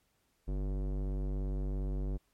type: tone with low-pass filter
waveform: square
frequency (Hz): 48.61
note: G1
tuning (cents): -14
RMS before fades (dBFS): -34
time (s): 0.47-2.18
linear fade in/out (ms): 20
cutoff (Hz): 430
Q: 0.99
effects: pink hiss -75 dBFS RMS until 2.33 s + MP3 64 kbps